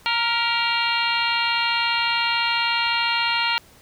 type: harmonic tone with a mistuned harmonic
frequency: 465.9 Hz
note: A#4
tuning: 1 cent flat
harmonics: 2 / 3 / 4 / 5 / 6 / 7 / 8 / 9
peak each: -25 / -27 / -31 / -27 / -25 / -31 / -34 / -28 dBFS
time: 0.06-3.58 s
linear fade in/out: 0 ms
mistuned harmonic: 4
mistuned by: +47 cents
effects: pink hiss -51 dBFS RMS until 3.81 s